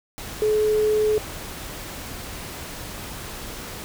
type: tone in noise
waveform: sine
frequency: 427.7 Hz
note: A4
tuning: 49 cents flat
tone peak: -17 dBFS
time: 0.42-1.18 s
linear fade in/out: 0 ms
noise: pink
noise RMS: -35 dBFS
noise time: 0.18-3.84 s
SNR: +15 dB
effects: none